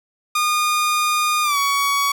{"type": "tone with pitch glide", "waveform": "sawtooth", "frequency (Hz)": [1220, 1125.2], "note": ["D#6", "C#6"], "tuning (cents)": [-34, 26], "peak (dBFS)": -13, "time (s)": [0.35, 2.12], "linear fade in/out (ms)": 5, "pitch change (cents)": -140, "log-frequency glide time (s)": [1.43, 1.58], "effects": []}